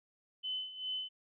sine tone with tremolo, 3031 Hz, F#7, 41 cents sharp, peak -34 dBFS, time 0.43-1.09 s, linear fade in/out 20 ms, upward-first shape sine, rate 2.5 Hz, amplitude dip 75%, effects none

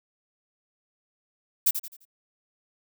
violet noise with echo, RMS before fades -20 dBFS, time 1.66-1.71 s, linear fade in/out 10 ms, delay 86 ms, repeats 4, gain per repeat -9 dB, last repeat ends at 2.054 s, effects none

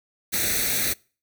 white noise with comb filter, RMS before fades -24 dBFS, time 0.32-0.94 s, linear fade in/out 20 ms, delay 0.49 ms, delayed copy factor +0.75, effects noise-tail reverb RT60 0.4 s tail -26 dB re dry

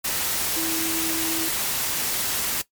sine tone in noise, 325.4 Hz, E4, 22 cents flat, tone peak -28 dBFS, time 0.56-1.49 s, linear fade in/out 10 ms, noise white, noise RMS -25 dBFS, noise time 0.04-2.62 s, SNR -6 dB, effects noise-tail reverb RT60 0.1 s tail -17 dB re dry + MP3 96 kbps

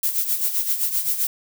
violet noise with tremolo, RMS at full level -20 dBFS, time 0.03-1.27 s, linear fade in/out 2 ms, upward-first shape sine, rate 7.7 Hz, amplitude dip 65%, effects none

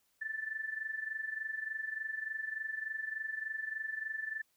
sine tone with amplitude modulation, 1760 Hz, A6, in tune, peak -33 dBFS, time 0.21-4.42 s, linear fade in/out 10 ms, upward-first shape sine, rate 23.4 Hz, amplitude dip 75%, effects white hiss -75 dBFS RMS until 4.56 s

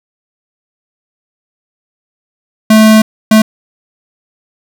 square tone bursts at uneven times, 217.8 Hz, A3, 17 cents flat, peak -3 dBFS, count 2, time 2.7-3.02 / 3.31-3.42 s, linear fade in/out 5 ms, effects none

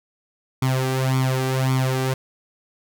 sawtooth tone with flanger, 130.8 Hz, C3, in tune, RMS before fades -21 dBFS, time 0.62-2.14 s, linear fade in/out 5 ms, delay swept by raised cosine 0.88 to 2.58 ms, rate 1.8 Hz, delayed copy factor +0.8, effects none

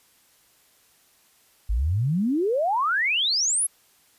sine exponential sweep, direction up, 48.28 to 11380 Hz, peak -20 dBFS, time 1.69-3.67 s, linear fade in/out 10 ms, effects white hiss -60 dBFS RMS until 4.18 s + resampled to 32000 Hz

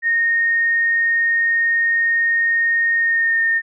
sine tone with pitch glide, 1849 to 1827.8 Hz, A#6 to A#6, -15 to -35 cents, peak -14 dBFS, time 0.02-3.62 s, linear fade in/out 50 ms, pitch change -20 cents, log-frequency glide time 2.96-3.41 s, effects none

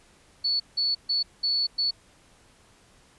sine tone bursts at uneven times, 4435 Hz, C#8, in tune, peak -22 dBFS, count 5, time 0.44-0.6 / 0.77-0.95 / 1.09-1.23 / 1.43-1.67 / 1.78-1.91 s, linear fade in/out 10 ms, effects pink hiss -58 dBFS RMS until 3.18 s + resampled to 24000 Hz

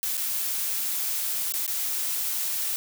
blue noise with dropouts, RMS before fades -28 dBFS, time 0.03-2.76 s, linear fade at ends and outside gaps 0 ms, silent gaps 0.17-0.177 / 1.522-1.538 / 1.664-1.678 s, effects none

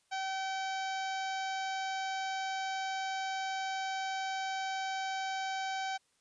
harmonic tone with a mistuned harmonic, 767 Hz, G5, 38 cents flat, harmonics 1 / 2 / 3 / 4 / 5 / 6 / 7 / 8 / 9, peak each -35 / -41 / -45 / -47 / -49 / -51 / -52 / -53 / -54 dBFS, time 0.11-5.98 s, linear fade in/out 20 ms, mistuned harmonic 4, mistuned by +24 cents, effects white hiss -73 dBFS RMS until 6.2 s + resampled to 22050 Hz

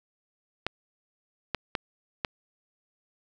clicks, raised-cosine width 0.3 ms, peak -11 dBFS, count 4, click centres 0.666 / 1.547 / 1.752 / 2.248 s, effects none

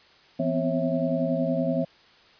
sine tone cluster, 167.5 / 248.7 / 259.4 / 544 / 657 Hz, E3 / B3 / C4 / C#5 / E5, +28 / +12 / -15 / -33 / -6 cents, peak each -29 dBFS, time 0.39-1.85 s, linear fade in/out 10 ms, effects white hiss -55 dBFS RMS until 2.39 s + resampled to 11025 Hz

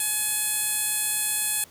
15% pulse tone with band-pass filter, 848 Hz, G#5, 36 cents sharp, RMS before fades -26 dBFS, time 0-1.64 s, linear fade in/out 2 ms, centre 11000 Hz, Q 2.9, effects pink hiss -52 dBFS RMS until 1.7 s + high-pass 60 Hz 12 dB/octave

